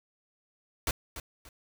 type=noise with echo; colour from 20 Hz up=pink; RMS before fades=-29 dBFS; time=0.87-0.91 s; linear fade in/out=2 ms; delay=290 ms; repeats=2; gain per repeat=-11 dB; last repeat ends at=1.49 s; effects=none